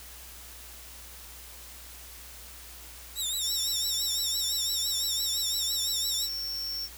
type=tone with vibrato; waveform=20% pulse; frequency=3729 Hz; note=A#7; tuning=in tune; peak=-23 dBFS; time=3.15-6.29 s; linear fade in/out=50 ms; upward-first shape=triangle; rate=5.9 Hz; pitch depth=120 cents each way
type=tone; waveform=square; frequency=5450 Hz; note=F8; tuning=43 cents flat; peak=-32 dBFS; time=3.4-6.89 s; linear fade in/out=50 ms
effects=added 60 Hz sine -50 dBFS peak until 6.97 s + white hiss -47 dBFS RMS until 6.97 s